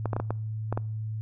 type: clicks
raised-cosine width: 1 ms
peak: -15 dBFS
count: 7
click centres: 0.057 / 0.132 / 0.165 / 0.2 / 0.306 / 0.726 / 0.775 s
effects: noise-tail reverb RT60 0.6 s tail -26 dB re dry + added 109 Hz sine -30 dBFS peak until 1.21 s